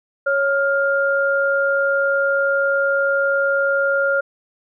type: tone pair together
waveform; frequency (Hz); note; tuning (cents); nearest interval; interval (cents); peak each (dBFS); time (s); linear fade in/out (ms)
sine; 553.4 / 1405; C#5 / F6; -3 / +10; octave + major third; 1613; -18; 0.26-4.21; 10
effects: none